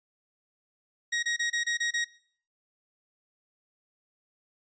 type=tone bursts; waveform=sawtooth; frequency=1887 Hz; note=A#6; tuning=21 cents sharp; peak=-23 dBFS; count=7; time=1.12-2.046 s; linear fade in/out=10 ms; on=110 ms; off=26 ms; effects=noise-tail reverb RT60 0.5 s tail -19 dB re dry + resampled to 16000 Hz